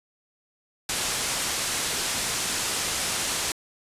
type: low-pass noise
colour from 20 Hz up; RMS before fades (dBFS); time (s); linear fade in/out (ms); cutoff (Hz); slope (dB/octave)
white; -28; 0.89-3.52; 2; 9600; 24
effects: resampled to 32000 Hz